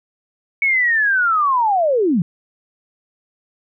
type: linear sweep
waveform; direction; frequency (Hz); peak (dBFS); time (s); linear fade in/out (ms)
sine; down; 2235 to 151.2; -13; 0.62-2.22; 2
effects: none